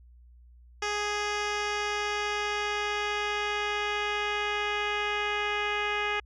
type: tone with low-pass filter sweep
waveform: 10% pulse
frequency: 415.3 Hz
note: G#4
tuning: in tune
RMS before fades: -30 dBFS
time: 0.82-6.2 s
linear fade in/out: 5 ms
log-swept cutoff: 5100 to 2800 Hz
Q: 1.9
effects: added 60 Hz sine -51 dBFS peak until 6.25 s